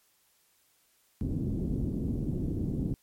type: low-pass noise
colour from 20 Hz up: white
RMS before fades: -31 dBFS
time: 1.21-2.94 s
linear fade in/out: 0 ms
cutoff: 280 Hz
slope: 24 dB/octave
effects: white hiss -68 dBFS RMS until 3.02 s + MP3 64 kbps